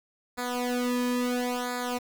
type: tone with flanger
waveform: sawtooth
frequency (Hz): 246.5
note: B3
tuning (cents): -3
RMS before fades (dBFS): -29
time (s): 0.37-1.99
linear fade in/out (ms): 20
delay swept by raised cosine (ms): 0.34 to 1.44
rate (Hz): 0.73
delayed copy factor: -1
effects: 8-bit